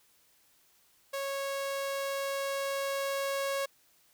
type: tone with level ramp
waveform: sawtooth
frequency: 551 Hz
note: C#5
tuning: 11 cents flat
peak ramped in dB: -29 to -26 dBFS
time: 1.13-3.66 s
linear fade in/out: 10 ms
effects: white hiss -66 dBFS RMS until 4.13 s